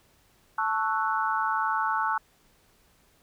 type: chord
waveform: sine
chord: F# minor seventh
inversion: first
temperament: equal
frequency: 880 / 1108.7 / 1318.5 / 1480 Hz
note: A5 / C#6 / E6 / F#6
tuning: 0 / 0 / 0 / 0 cents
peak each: -28 / -30 / -30 / -31 dBFS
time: 0.58-2.18 s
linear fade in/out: 5 ms
effects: pink hiss -63 dBFS RMS until 3.22 s